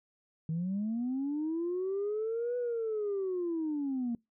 sine linear two-way sweep, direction up then down, 155.56 to 493.9 to 229.7 Hz, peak -29 dBFS, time 0.49-4.15 s, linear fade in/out 2 ms, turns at 2.57 s, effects noise-tail reverb RT60 0.2 s tail -26 dB re dry + tanh soft clip ceiling -27 dBFS

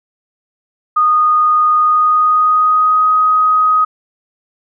sine tone with pitch glide, 1233 to 1256 Hz, D#6 to D#6, -16 to +16 cents, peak -8 dBFS, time 0.96-3.85 s, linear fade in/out 10 ms, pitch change +32 cents, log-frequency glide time 1.76-3.09 s, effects none

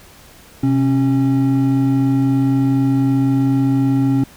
triangle tone pair together, 128.65 / 272.6 Hz, C3 / C#4, -29 / -29 cents, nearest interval octave + minor second, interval 1300 cents, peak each -15 / -12 dBFS, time 0.63-4.24 s, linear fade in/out 5 ms, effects pink hiss -44 dBFS RMS until 4.36 s

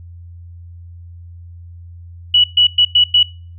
sine tone bursts at uneven times, 2941 Hz, F#7, 11 cents flat, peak -7 dBFS, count 5, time 2.34-2.44 / 2.57-2.67 / 2.78-2.85 / 2.95-3.04 / 3.14-3.23 s, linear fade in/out 5 ms, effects noise-tail reverb RT60 0.4 s tail -23 dB re dry + added 86 Hz sine -33 dBFS peak until 3.58 s

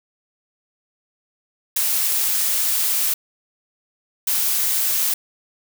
blue noise bursts at uneven times, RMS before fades -20 dBFS, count 2, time 1.76-3.14 / 4.27-5.14 s, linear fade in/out 5 ms, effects none

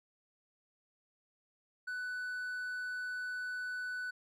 triangle tone, 1492 Hz, F#6, 14 cents sharp, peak -35 dBFS, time 1.87-4.11 s, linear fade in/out 10 ms, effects none

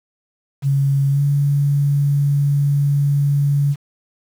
sine tone with pitch glide, 138.6 to 142.41 Hz, C#3 to C#3, 0 to +47 cents, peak -13 dBFS, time 0.62-3.76 s, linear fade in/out 50 ms, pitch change +47 cents, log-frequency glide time 1.1-1.21 s, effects 7-bit

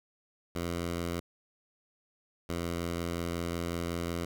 10% pulse tone pair in turn, 85.8 / 85.45 Hz, F2 / F2, -30 / -37 cents, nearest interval unison, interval 7 cents, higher first, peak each -24 dBFS, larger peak neither, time 0.55-1.2 / 2.49-4.25 s, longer second, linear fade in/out 5 ms, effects none

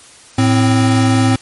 square tone pair together, 110 / 261.6 Hz, A2 / C4, 0 / 0 cents, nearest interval octave + minor third, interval 1500 cents, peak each -13 dBFS, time 0.38-1.36 s, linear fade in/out 5 ms, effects white hiss -41 dBFS RMS until 1.41 s + MP3 48 kbps

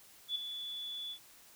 sine tone with ADSR envelope, 3444 Hz, A7, 38 cents flat, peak -30 dBFS, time 0.28-1.19 s, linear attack 74 ms, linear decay 7 ms, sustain -9 dB, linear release 82 ms, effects white hiss -59 dBFS RMS until 1.55 s

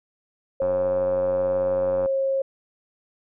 sine tone, 540 Hz, C#5, 45 cents flat, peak -20 dBFS, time 0.6-2.42 s, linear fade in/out 5 ms
click train, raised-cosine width 1 ms, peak -19 dBFS, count 135, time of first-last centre 0.62-2.059 s, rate 93.1 Hz
effects none

